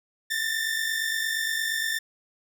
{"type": "tone pair together", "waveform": "sawtooth", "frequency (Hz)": [1766.4, 1815], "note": ["A6", "A#6"], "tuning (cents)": [6, -47], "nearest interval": "unison", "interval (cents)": 47, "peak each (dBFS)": -25, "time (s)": [0.3, 1.99], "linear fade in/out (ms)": 10, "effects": []}